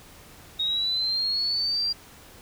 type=linear sweep; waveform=sine; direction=up; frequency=3746 to 4772 Hz; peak=-23 dBFS; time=0.59-1.93 s; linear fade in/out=10 ms; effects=pink hiss -49 dBFS RMS until 2.41 s